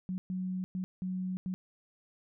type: tone bursts at uneven times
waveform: sine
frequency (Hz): 185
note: F#3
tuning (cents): 0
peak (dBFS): -32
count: 5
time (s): 0.09-0.18 / 0.3-0.64 / 0.75-0.84 / 1.02-1.37 / 1.46-1.54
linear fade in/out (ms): 0
effects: none

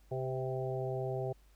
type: harmonic tone with a mistuned harmonic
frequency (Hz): 130.81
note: C3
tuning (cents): 0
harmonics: 1 / 3 / 4 / 5 / 6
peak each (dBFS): -37 / -38 / -42 / -41 / -45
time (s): 0.11-1.33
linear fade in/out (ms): 10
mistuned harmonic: 4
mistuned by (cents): -29
effects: added 50 Hz sine -60 dBFS peak until 1.55 s + pink hiss -70 dBFS RMS until 1.55 s

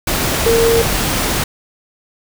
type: tone in noise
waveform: sine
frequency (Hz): 460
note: A#4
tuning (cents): -23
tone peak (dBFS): -10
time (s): 0.46-0.82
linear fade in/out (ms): 5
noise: pink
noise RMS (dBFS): -17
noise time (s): 0.07-1.44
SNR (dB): +4
effects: none

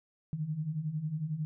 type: beating tone pair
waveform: sine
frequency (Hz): 146.83 / 157.83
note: D3 / D#3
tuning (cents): 0 / +25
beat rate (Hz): 11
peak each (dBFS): -38 / -33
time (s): 0.33-1.45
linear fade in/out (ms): 0
effects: none

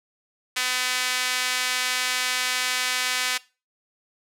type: tone with high-pass filter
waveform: sawtooth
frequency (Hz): 252.6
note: B3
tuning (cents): +39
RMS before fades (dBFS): -25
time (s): 0.56-3.38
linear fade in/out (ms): 10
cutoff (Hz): 2100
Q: 1
effects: noise-tail reverb RT60 0.3 s tail -20 dB re dry + low-pass 12000 Hz 12 dB/octave

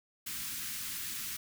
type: band-stop noise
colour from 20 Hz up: white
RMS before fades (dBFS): -39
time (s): 0.26-1.37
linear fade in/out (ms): 10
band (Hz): 290 to 1300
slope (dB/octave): 24
effects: none

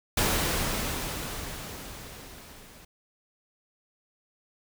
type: noise with level ramp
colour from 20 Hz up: pink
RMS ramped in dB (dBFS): -24 to -51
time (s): 0.17-2.85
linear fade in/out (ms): 5
effects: none

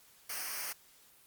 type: noise with comb filter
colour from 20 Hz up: white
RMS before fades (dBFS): -39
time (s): 0.29-0.73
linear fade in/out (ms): 10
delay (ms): 0.27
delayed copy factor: -0.8
effects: white hiss -62 dBFS RMS until 1.26 s + Opus 48 kbps

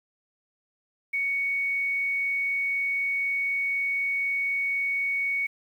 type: tone with quantisation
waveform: sine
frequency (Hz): 2229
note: C#7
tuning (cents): +9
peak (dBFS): -24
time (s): 1.13-5.47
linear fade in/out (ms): 10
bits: 9
effects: none

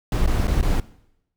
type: noise with dropouts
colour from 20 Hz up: brown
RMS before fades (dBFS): -19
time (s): 0.12-0.8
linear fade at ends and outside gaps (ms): 2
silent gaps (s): 0.262-0.274 / 0.472-0.479 / 0.612-0.627
effects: noise-tail reverb RT60 0.8 s tail -19 dB re dry

